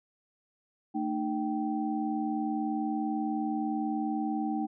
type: tone cluster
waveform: sine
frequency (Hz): 224.8 / 304.8 / 777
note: A3 / D#4 / G5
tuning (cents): +37 / -36 / -16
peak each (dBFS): -33 / -31 / -35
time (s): 0.94-4.67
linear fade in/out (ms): 20
effects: none